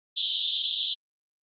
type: band-pass noise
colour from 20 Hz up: white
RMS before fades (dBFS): -30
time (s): 0.16-0.95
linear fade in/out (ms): 20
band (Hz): 3100 to 3800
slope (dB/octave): 96
effects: Opus 48 kbps